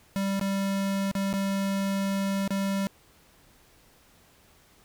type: tone with dropouts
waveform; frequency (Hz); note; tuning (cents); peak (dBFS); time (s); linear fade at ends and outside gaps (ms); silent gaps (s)
square; 196; G3; 0; -26; 0.16-2.87; 0; 0.395-0.412 / 1.114-1.152 / 1.329-1.338 / 2.477-2.506
effects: pink hiss -59 dBFS RMS until 4.84 s